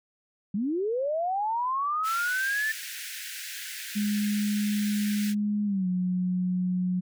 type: linear sweep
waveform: sine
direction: up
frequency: 185 to 1779 Hz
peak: -25 dBFS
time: 0.54-2.72 s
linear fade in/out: 5 ms
type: high-pass noise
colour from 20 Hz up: pink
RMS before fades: -38 dBFS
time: 2.03-5.35 s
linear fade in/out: 50 ms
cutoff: 1500 Hz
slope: 96 dB/octave
type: tone with pitch glide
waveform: sine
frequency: 207.7 to 181.86 Hz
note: G#3 to F#3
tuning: 0 to -30 cents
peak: -24 dBFS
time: 3.95-7.01 s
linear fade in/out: 20 ms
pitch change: -230 cents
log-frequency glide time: 5.65-5.87 s
effects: none